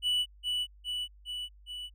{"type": "tone with echo", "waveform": "triangle", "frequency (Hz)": 2960, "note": "F#7", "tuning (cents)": 0, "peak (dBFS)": -24, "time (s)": [0.02, 0.26], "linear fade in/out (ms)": 50, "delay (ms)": 410, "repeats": 4, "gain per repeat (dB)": -3, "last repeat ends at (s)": 1.9, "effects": ["added 50 Hz sine -53 dBFS peak until 1.94 s"]}